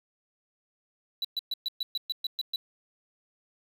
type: tone bursts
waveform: triangle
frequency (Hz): 3951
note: B7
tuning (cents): 0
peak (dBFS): -26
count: 10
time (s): 1.22-2.56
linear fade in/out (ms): 2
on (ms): 26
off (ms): 120
effects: 9-bit